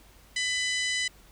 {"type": "harmonic tone", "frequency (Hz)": 999, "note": "B5", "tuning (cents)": 20, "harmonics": [2, 3, 4, 5, 6, 7, 8, 9], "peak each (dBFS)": [-29, -33, -35, -37, -39, -40, -41, -42], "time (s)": [0.36, 1.08], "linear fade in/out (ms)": 5, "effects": ["added 50 Hz sine -57 dBFS peak until 1.31 s", "pink hiss -57 dBFS RMS until 1.31 s"]}